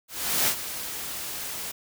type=noise with ADSR envelope; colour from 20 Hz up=white; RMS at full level=-22 dBFS; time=0.08-1.72 s; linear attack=390 ms; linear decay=78 ms; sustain=-12 dB; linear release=13 ms; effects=none